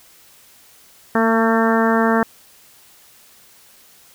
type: harmonic tone with a mistuned harmonic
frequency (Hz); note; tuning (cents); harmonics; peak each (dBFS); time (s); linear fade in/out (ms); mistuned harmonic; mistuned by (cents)
225.4; A3; +42; 1 / 2 / 3 / 4 / 5 / 6 / 7 / 8; -17 / -20 / -22 / -23 / -24 / -25 / -25 / -26; 1.15-2.23; 2; 1; +16
effects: white hiss -49 dBFS RMS until 4.14 s